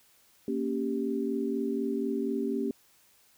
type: chord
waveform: sine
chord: G diminished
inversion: first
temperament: equal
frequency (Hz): 233.1 / 277.2 / 392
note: Bb3 / Db4 / G4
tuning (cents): 0 / 0 / 0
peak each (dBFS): -32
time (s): 0.48-2.71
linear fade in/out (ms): 2
effects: white hiss -63 dBFS RMS until 3.37 s